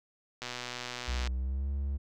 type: click train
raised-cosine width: 0.2 ms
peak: -20 dBFS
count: 106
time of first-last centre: 0.42-1.274 s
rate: 123 Hz
type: tone with pitch glide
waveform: triangle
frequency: 63 to 69.5 Hz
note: B1 to C#2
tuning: +35 to +5 cents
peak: -28 dBFS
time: 1.07-1.98 s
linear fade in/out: 20 ms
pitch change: +170 cents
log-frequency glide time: 1.33-1.69 s
effects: none